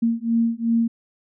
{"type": "beating tone pair", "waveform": "sine", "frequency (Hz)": [229.2, 231.9], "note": ["A#3", "A#3"], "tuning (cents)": [-29, -9], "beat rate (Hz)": 2.7, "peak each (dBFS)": -21, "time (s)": [0.02, 0.88], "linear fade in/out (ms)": 10, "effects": []}